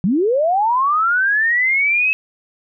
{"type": "linear sweep", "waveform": "sine", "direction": "up", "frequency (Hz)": [164.81, 2600], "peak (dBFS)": -13, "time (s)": [0.04, 2.13], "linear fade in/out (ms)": 0, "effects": []}